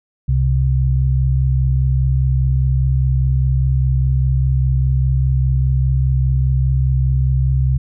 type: tone pair together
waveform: sine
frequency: 66.25 / 131.2 Hz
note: C2 / C3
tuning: +22 / +5 cents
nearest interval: octave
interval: 1183 cents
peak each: -15 dBFS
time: 0.28-7.78 s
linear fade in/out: 10 ms
effects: none